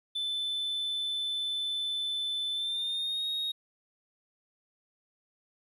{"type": "tone with pitch glide", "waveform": "triangle", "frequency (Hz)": [3519, 3750], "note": ["A7", "A#7"], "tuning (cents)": [0, 10], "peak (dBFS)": -28, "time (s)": [0.15, 3.52], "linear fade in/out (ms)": 10, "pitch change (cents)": 110, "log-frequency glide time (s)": [2.53, 3.26], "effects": ["tanh soft clip ceiling -24 dBFS", "11-bit"]}